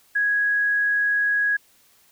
sine tone, 1661.2 Hz, G#6, in tune, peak -18 dBFS, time 0.15-1.57 s, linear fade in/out 10 ms, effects white hiss -58 dBFS RMS until 2.11 s

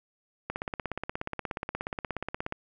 click train, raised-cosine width 0.5 ms, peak -17 dBFS, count 35, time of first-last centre 0.5-2.524 s, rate 16.8 Hz, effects none

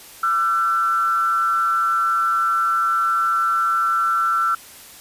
sine tone with frequency modulation, 1347 Hz, E6, 37 cents sharp, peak -16 dBFS, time 0.23-4.55 s, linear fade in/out 5 ms, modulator 158 Hz, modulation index 0.49, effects white hiss -42 dBFS RMS until 5 s + resampled to 32000 Hz

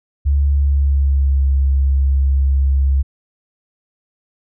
sine tone with pitch glide, 70.7 to 68.06 Hz, C#2 to C#2, +35 to -31 cents, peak -11 dBFS, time 0.25-3.03 s, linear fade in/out 20 ms, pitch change -66 cents, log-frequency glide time 0.51-1.45 s, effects none

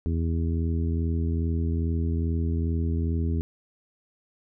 harmonic tone, 82.41 Hz, E2, in tune, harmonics 1 / 2 / 3 / 4 / 5, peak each -24 / -32 / -32 / -37 / -39 dBFS, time 0.06-3.41 s, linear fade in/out 0 ms, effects none

